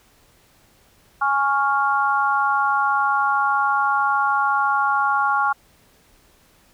sine chord, Db major, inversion second, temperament equal, 830.6 / 1108.7 / 1396.9 Hz, Ab5 / Db6 / F6, 0 / 0 / 0 cents, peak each -21 dBFS, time 1.21-5.53 s, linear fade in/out 10 ms, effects pink hiss -56 dBFS RMS until 6.73 s

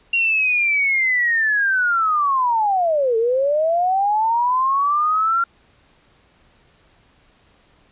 sine linear two-way sweep, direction down then up, 2773 to 440.5 to 1387 Hz, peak -15 dBFS, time 0.13-5.44 s, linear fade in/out 5 ms, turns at 3.17 s, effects pink hiss -56 dBFS RMS until 7.91 s + resampled to 8000 Hz

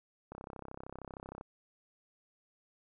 click train, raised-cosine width 1 ms, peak -30 dBFS, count 37, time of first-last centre 0.32-1.411 s, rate 33 Hz, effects none

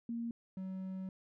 sine / triangle tone pair in turn, 233.1 / 188.64 Hz, A#3 / F#3, 0 / +34 cents, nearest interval major third, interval 366 cents, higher first, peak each -36 / -37 dBFS, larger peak first, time 0.09-0.31 / 0.57-1.09 s, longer second, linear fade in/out 2 ms, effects none

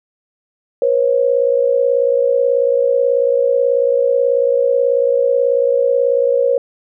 sine tone pair together, 484.7 / 543 Hz, B4 / C#5, -32 / -36 cents, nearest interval major second, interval 196 cents, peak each -14 dBFS, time 0.82-6.58 s, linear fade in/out 2 ms, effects none

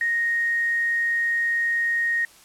sine tone with quantisation, 1864.7 Hz, A#6, in tune, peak -20 dBFS, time 0.01-2.25 s, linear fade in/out 2 ms, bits 8, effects white hiss -51 dBFS RMS until 2.44 s + low-pass 11000 Hz 12 dB/octave

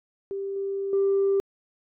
sine tone with level steps, 393.5 Hz, G4, 7 cents sharp, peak -28 / -26 / -18 dBFS, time 0.31-1.4 s, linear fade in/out 0 ms, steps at 0.56 / 0.93 s, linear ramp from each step 2 ms, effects tanh soft clip ceiling -16 dBFS

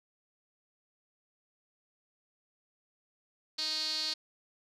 sawtooth tone with band-pass filter, 311.1 Hz, D#4, in tune, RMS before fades -34 dBFS, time 3.58-4.14 s, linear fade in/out 10 ms, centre 4400 Hz, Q 8.8, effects none

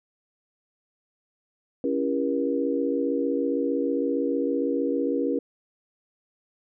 sine chord, C# diminished seventh, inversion none, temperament just, 277.2 / 332.6 / 399.1 / 479 Hz, C#4 / E4 / G4 / Bb4, 0 / +16 / +31 / +47 cents, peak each -26 / -30 / -31 / -27 dBFS, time 1.84-5.39 s, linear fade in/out 2 ms, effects none

